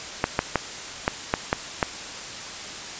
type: clicks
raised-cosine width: 0.5 ms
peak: -4 dBFS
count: 7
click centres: 0.241 / 0.391 / 0.557 / 1.079 / 1.339 / 1.529 / 1.828 s
effects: white hiss -35 dBFS RMS until 2.99 s + resampled to 16000 Hz